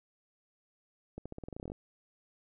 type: accelerating click train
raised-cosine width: 2 ms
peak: -28 dBFS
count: 14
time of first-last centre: 1.18-1.719 s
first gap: 76 ms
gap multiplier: 0.89
effects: none